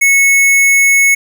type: tone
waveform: square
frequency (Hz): 2200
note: C#7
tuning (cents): -14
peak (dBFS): -7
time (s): 0.01-1.15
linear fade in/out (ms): 10
effects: none